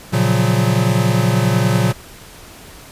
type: chord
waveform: square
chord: Gb major seventh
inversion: first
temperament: equal with one note detuned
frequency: 117.22 / 138.59 / 174.61 / 185 Hz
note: Bb2 / Db3 / F3 / Gb3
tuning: +10 / 0 / 0 / 0 cents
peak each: -17 / -20 / -22 / -20 dBFS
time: 0.12-1.93 s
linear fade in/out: 20 ms
effects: pink hiss -39 dBFS RMS until 2.91 s + resampled to 32000 Hz